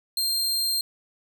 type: tone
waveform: sawtooth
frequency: 4186 Hz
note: C8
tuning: in tune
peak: -20 dBFS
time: 0.17-0.81 s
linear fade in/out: 2 ms
effects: none